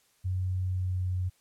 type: tone with pitch glide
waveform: sine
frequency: 92.5 to 91.49 Hz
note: F#2 to F#2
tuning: 0 to -19 cents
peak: -27 dBFS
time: 0.24-1.3 s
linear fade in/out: 20 ms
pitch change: -19 cents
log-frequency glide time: 0.62-1.14 s
effects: white hiss -67 dBFS RMS until 1.4 s + low-pass 12000 Hz 12 dB/octave